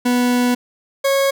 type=tone pair in turn; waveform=40% pulse; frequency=246 / 548.8 Hz; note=B3 / C#5; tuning=-7 / -17 cents; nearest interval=octave + major second; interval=1390 cents; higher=second; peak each=-13 dBFS; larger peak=neither; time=0.05-0.55 / 1.04-1.31 s; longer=first; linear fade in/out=10 ms; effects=none